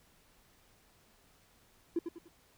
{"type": "tone with echo", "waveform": "triangle", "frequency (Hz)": 338, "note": "E4", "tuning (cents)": 43, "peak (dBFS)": -24, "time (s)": [1.96, 1.99], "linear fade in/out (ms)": 5, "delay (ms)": 98, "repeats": 3, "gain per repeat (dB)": -9, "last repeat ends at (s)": 2.284, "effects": ["tanh soft clip ceiling -26 dBFS", "pink hiss -66 dBFS RMS until 2.57 s"]}